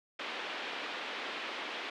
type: band-pass noise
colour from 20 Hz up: white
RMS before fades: -40 dBFS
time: 0.19-1.9 s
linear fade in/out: 5 ms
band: 270 to 3300 Hz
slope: 24 dB/octave
effects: none